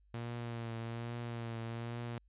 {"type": "tone with vibrato", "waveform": "sawtooth", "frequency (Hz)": 116.8, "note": "A#2", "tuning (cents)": 4, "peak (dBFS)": -35, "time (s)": [0.14, 2.18], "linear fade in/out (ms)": 0, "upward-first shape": "triangle", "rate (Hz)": 1.2, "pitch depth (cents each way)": 39, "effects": ["added 50 Hz sine -64 dBFS peak until 2.28 s", "resampled to 8000 Hz"]}